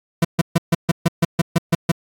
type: tone bursts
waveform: 40% pulse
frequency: 167.6 Hz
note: E3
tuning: 29 cents sharp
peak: -11 dBFS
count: 11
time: 0.22-1.917 s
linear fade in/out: 5 ms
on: 27 ms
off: 140 ms
effects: AAC 64 kbps